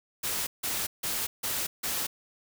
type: noise bursts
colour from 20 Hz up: white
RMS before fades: -31 dBFS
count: 5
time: 0.23-2.07 s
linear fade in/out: 10 ms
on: 240 ms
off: 160 ms
effects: none